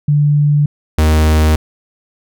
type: tone pair in turn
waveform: sine / 45% pulse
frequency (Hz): 146.83 / 77.78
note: D3 / D#2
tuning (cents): 0 / 0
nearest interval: major seventh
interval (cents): 1100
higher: first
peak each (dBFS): -8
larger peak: neither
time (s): 0.08-0.66 / 0.98-1.56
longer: neither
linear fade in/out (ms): 5
effects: none